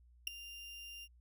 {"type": "tone with ADSR envelope", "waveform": "35% pulse", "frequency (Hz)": 2794, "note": "F7", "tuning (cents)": 0, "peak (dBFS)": -28, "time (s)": [0.27, 1.08], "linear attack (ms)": 4, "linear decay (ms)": 6, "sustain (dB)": -18, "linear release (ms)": 47, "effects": ["added 60 Hz sine -61 dBFS peak until 1.2 s"]}